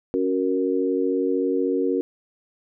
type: chord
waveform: sine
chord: F# major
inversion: second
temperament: equal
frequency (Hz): 277.2 / 370 / 466.2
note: C#4 / F#4 / A#4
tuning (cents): 0 / 0 / 0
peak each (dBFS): -24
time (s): 0.14-2.01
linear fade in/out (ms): 0
effects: none